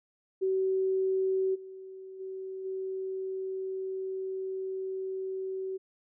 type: tone with level steps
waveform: sine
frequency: 380 Hz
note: F#4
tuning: 46 cents sharp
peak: -25 / -42 / -36 / -32 dBFS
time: 0.41-5.78 s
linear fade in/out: 20 ms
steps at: 1.54 / 2.19 / 2.64 s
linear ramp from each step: 20 ms
effects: none